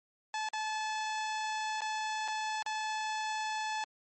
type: tone with dropouts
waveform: sawtooth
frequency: 865 Hz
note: A5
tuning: 30 cents flat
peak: -29 dBFS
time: 0.34-3.84 s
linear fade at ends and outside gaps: 1 ms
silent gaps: 0.488-0.534 / 1.807-1.818 / 2.279-2.283 / 2.625-2.662 s
effects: MP3 32 kbps